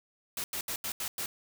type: noise bursts at uneven times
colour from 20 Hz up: white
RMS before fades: -35 dBFS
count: 6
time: 0.37-0.44 / 0.53-0.61 / 0.68-0.76 / 0.84-0.92 / 1-1.08 / 1.18-1.26 s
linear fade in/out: 2 ms
effects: none